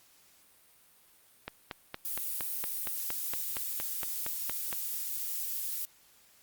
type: click train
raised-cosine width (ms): 0.3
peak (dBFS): -20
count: 15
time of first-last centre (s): 1.48-4.728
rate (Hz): 4.31
type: noise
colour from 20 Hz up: violet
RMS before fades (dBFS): -35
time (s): 2.05-5.85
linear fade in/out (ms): 0
effects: white hiss -62 dBFS RMS until 6.42 s + Opus 48 kbps